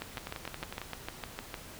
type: two click trains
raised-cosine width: 0.3 ms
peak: -20 / -22 dBFS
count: 11 / 8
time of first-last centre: 0.02-1.542 / 0.18-0.816 s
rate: 6.57 / 11 Hz
effects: pink hiss -48 dBFS RMS until 1.79 s